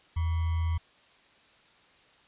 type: tone with sample-and-hold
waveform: sine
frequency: 82.41 Hz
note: E2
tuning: in tune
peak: -25 dBFS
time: 0.16-0.78 s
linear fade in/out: 10 ms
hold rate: 1050 Hz
effects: white hiss -60 dBFS RMS until 2.27 s + resampled to 8000 Hz